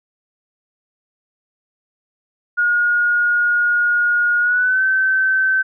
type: tone with pitch glide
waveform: sine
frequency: 1436 to 1539.1 Hz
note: F6 to G6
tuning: +48 to -32 cents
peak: -13 dBFS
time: 2.57-5.63 s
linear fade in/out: 20 ms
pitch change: +120 cents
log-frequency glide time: 4.4-4.83 s
effects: none